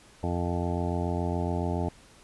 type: harmonic tone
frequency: 87.1 Hz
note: F2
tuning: 4 cents flat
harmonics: 1 / 2 / 3 / 4 / 5 / 7 / 8 / 9 / 10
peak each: -30 / -33 / -35 / -36 / -37 / -38 / -39 / -40 / -40 dBFS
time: 0.23-1.89 s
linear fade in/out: 5 ms
effects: pink hiss -55 dBFS RMS until 2.23 s + resampled to 24000 Hz